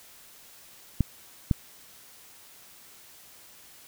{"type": "clicks", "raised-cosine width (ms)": 5, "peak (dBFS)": -9, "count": 2, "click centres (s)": [1.007, 1.512], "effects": ["white hiss -52 dBFS RMS until 3.87 s"]}